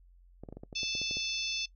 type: clicks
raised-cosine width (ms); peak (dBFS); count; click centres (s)
2; -30; 11; 0.436 / 0.488 / 0.526 / 0.57 / 0.635 / 0.728 / 0.832 / 0.952 / 1.016 / 1.111 / 1.17
type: harmonic tone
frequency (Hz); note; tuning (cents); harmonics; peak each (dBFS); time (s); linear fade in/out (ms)
878; A5; -4; 3 / 4 / 5 / 6 / 7; -37 / -37 / -40 / -38 / -41; 0.75-1.66; 10
effects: noise-tail reverb RT60 0.1 s tail -21 dB re dry + added 44 Hz sine -56 dBFS peak until 1.75 s